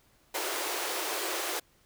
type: high-pass noise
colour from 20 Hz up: pink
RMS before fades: -33 dBFS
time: 0.34-1.6 s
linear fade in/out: 10 ms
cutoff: 320 Hz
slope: 96 dB/octave
effects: pink hiss -65 dBFS RMS until 1.85 s